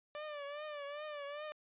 sawtooth tone with vibrato, 587.3 Hz, D5, in tune, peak -38 dBFS, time 0.15-1.52 s, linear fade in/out 0 ms, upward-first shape triangle, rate 2.5 Hz, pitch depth 84 cents each way, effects resampled to 8000 Hz

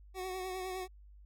25% pulse tone with vibrato, 372 Hz, F#4, 9 cents sharp, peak -34 dBFS, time 0.14-0.88 s, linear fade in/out 50 ms, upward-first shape triangle, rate 9.8 Hz, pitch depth 39 cents each way, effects added 50 Hz sine -53 dBFS peak until 1.25 s

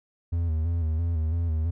triangle tone with vibrato, 81.8 Hz, E2, 13 cents flat, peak -21 dBFS, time 0.32-1.71 s, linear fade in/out 10 ms, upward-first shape square, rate 3 Hz, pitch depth 60 cents each way, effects none

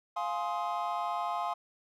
triangle chord, F minor seventh, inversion none, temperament just, 698.5 / 838.1 / 1047.7 / 1257.2 Hz, F5 / Ab5 / C6 / Eb6, 0 / +16 / +2 / +18 cents, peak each -33 / -34 / -33 / -37 dBFS, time 0.16-1.54 s, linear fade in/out 10 ms, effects tanh soft clip ceiling -21 dBFS

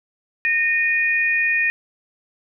sine tone pair together, 1842 / 2459 Hz, A#6 / D#7, -21 / -21 cents, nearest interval perfect fourth, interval 500 cents, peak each -19 dBFS, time 0.45-1.7 s, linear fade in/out 0 ms, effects none

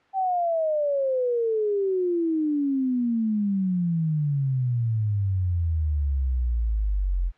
sine exponential sweep, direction down, 780 to 42.59 Hz, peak -21 dBFS, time 0.13-7.32 s, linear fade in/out 50 ms, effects white hiss -60 dBFS RMS until 7.37 s + low-pass 2000 Hz 12 dB/octave

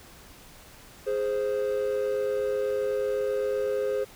triangle tone pair together, 415.3 / 523.3 Hz, G#4 / C5, 0 / 0 cents, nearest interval major third, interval 400 cents, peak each -25 dBFS, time 1.06-4.05 s, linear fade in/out 20 ms, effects tanh soft clip ceiling -17 dBFS + pink hiss -50 dBFS RMS until 4.15 s

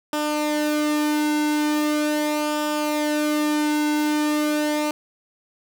sawtooth tone with flanger, 300.3 Hz, D4, 39 cents sharp, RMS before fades -22 dBFS, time 0.13-4.91 s, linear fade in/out 2 ms, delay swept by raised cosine 0.47 to 1.67 ms, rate 0.4 Hz, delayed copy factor -0.55, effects none

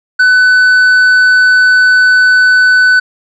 triangle tone with tanh clipping, 1500 Hz, F#6, 23 cents sharp, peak -5 dBFS, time 0.19-3 s, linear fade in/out 10 ms, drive 9 dB, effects none

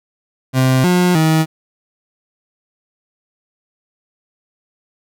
30% pulse tone with pitch steps, 130.3 / 179.3 / 158.7 Hz, C3 / F3 / D#3, -7 / +46 / +35 cents, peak -8 dBFS, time 0.53-1.46 s, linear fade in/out 50 ms, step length 310 ms, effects none

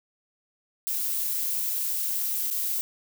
violet noise with dropouts, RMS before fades -28 dBFS, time 0.87-2.81 s, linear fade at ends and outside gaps 0 ms, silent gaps 2.502-2.511 s, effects none

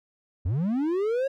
triangle linear sweep, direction up, 75.2 to 554.4 Hz, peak -21 dBFS, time 0.45-1.28 s, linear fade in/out 10 ms, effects none

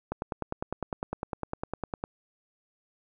click train, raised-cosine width 1 ms, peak -17 dBFS, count 20, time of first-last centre 0.12-2.039 s, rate 9.9 Hz, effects none

